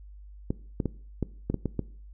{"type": "clicks", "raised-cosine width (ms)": 3, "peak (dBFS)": -14, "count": 8, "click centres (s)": [0.505, 0.802, 0.857, 1.227, 1.5, 1.543, 1.657, 1.793], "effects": ["noise-tail reverb RT60 0.5 s tail -20 dB re dry", "added 50 Hz sine -44 dBFS peak until 2.13 s"]}